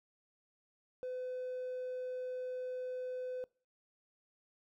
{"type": "tone", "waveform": "triangle", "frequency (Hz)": 506, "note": "B4", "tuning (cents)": 42, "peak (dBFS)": -35, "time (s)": [1.03, 3.44], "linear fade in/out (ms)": 0, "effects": ["noise-tail reverb RT60 0.4 s tail -26 dB re dry", "tanh soft clip ceiling -33 dBFS"]}